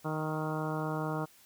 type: harmonic tone with a mistuned harmonic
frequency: 155.56 Hz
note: D#3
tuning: in tune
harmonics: 1 / 2 / 3 / 4 / 5 / 6 / 7 / 8 / 9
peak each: -35 / -38 / -40 / -41 / -42 / -43 / -43 / -44 / -45 dBFS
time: 0.04-1.26 s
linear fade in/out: 20 ms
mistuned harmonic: 8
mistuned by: +19 cents
effects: white hiss -60 dBFS RMS until 1.45 s